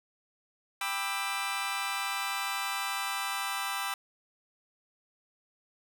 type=chord; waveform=20% pulse; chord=E minor seventh; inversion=first; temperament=just; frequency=791.1 / 988.9 / 1186.7 / 1318.5 Hz; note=G5 / B5 / D6 / E6; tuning=+16 / +2 / +18 / 0 cents; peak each=-32 dBFS; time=0.81-3.94 s; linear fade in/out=2 ms; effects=none